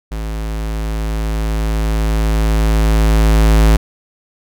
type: tone with level ramp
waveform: square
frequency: 54 Hz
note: A1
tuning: 32 cents flat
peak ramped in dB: -21 to -7 dBFS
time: 0.11-3.77 s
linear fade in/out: 10 ms
effects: none